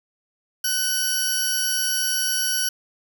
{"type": "tone pair together", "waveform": "15% pulse", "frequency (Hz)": [1505, 5623], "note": ["F#6", "F8"], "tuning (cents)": [29, 11], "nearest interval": "octave + major seventh", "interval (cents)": 2282, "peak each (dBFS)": [-19, -17], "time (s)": [0.64, 2.69], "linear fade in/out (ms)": 5, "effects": []}